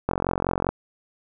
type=click train; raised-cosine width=1 ms; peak=-8 dBFS; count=28; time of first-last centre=0.09-0.69 s; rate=45 Hz; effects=none